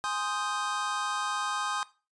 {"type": "chord", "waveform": "square", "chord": "Ab major seventh", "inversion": "none", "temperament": "equal", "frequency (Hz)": [830.6, 1046.5, 1244.5, 1568], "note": ["Ab5", "C6", "Eb6", "G6"], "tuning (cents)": [0, 0, 0, 0], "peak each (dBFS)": [-37, -36, -34, -37], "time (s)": [0.04, 1.83], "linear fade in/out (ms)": 0, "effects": ["noise-tail reverb RT60 0.3 s tail -17 dB re dry", "resampled to 22050 Hz"]}